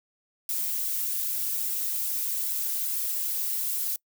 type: noise with flanger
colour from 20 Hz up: violet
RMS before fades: -29 dBFS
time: 0.49-3.96 s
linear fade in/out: 2 ms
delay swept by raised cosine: 1.6 to 4.1 ms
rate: 2.5 Hz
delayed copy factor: -0.8
effects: noise-tail reverb RT60 0.1 s tail -25 dB re dry